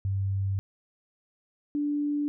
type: tone pair in turn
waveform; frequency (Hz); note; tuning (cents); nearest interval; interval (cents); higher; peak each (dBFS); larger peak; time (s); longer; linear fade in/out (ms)
sine; 97.5 / 292.2; G2 / D4; -9 / -9; octave + perfect fifth; 1900; second; -25; neither; 0.05-0.59 / 1.75-2.28; first; 0
effects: none